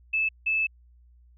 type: tone bursts at uneven times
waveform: sine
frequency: 2618 Hz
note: E7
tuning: 13 cents flat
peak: -22 dBFS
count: 2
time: 0.13-0.29 / 0.46-0.67 s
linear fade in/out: 10 ms
effects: added 60 Hz sine -53 dBFS peak until 1.37 s